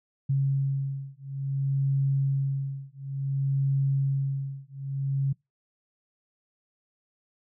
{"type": "beating tone pair", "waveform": "sine", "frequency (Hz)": [136.8, 137.37], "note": ["C#3", "C#3"], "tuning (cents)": [-23, -15], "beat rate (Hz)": 0.57, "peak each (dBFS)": -27, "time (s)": [0.29, 5.33], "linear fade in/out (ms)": 10, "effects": ["noise-tail reverb RT60 0.2 s tail -25 dB re dry"]}